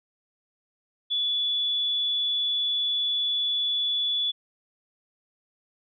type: tone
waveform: sine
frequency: 3435 Hz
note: A7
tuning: 42 cents flat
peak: -23 dBFS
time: 1.1-4.32 s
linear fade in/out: 20 ms
effects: none